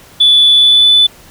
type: tone with pitch glide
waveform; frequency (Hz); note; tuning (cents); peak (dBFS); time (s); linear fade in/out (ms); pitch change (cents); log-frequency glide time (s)
sine; 3462 to 3490; A7 to A7; -29 to -15; -3; 0.2-1.07; 10; +14; 0.54-0.89
effects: tanh soft clip ceiling 0 dBFS + pink hiss -40 dBFS RMS until 1.3 s